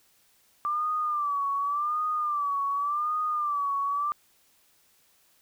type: tone with vibrato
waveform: sine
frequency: 1174.7 Hz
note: D6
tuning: in tune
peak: -25 dBFS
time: 0.65-4.12 s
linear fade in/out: 0 ms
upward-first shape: sine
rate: 0.88 Hz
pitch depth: 89 cents each way
effects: white hiss -64 dBFS RMS until 5.41 s